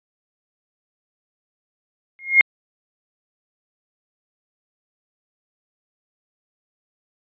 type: tone with exponential growth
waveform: sine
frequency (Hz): 2141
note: C7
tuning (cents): +39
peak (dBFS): -4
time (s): 2.19-2.41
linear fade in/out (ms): 0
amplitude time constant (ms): 47
effects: resampled to 8000 Hz